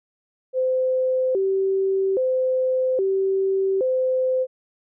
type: tone with vibrato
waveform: sine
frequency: 445.8 Hz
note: A4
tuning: 23 cents sharp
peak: -18 dBFS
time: 0.53-4.47 s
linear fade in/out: 50 ms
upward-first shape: square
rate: 0.61 Hz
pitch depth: 250 cents each way
effects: none